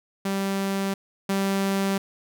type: tone pair in turn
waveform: sawtooth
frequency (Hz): 195.5 / 195.5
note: G3 / G3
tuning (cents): -4 / -4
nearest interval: unison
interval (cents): 0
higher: neither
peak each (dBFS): -20 / -18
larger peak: second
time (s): 0.25-0.94 / 1.29-1.98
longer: neither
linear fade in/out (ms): 5
effects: none